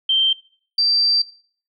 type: tone pair in turn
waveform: sine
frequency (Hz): 3136 / 4688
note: G7 / D8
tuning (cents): 0 / -4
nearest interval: perfect fifth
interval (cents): 696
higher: second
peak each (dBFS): -14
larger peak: neither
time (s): 0.09-0.33 / 0.78-1.22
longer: second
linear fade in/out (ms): 5
effects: noise-tail reverb RT60 0.5 s tail -20 dB re dry